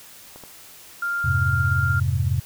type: clicks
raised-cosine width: 1 ms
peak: -27 dBFS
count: 2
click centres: 0.36 / 0.437 s
type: tone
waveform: sine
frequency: 1397 Hz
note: F6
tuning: in tune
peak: -22 dBFS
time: 1.02-2 s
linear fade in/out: 5 ms
type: chord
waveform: sine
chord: F minor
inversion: none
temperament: equal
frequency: 87.31 / 103.83 / 130.81 Hz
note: F2 / Ab2 / C3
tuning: 0 / 0 / 0 cents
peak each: -23 / -24 / -23 dBFS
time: 1.24-2.4 s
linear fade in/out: 10 ms
effects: white hiss -45 dBFS RMS until 2.45 s